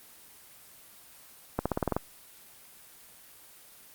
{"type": "accelerating click train", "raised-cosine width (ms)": 1, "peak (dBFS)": -12, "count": 8, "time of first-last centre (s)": [1.59, 1.966], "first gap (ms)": 66, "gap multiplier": 0.93, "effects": ["white hiss -53 dBFS RMS until 3.94 s", "Opus 24 kbps"]}